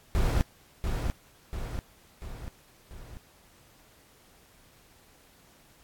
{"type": "noise with echo", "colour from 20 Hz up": "brown", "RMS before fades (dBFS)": -24, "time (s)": [0.15, 0.41], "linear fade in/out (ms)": 0, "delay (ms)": 690, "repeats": 4, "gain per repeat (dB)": -5, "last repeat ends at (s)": 3.17, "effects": ["pink hiss -59 dBFS RMS until 5.83 s", "AAC 64 kbps"]}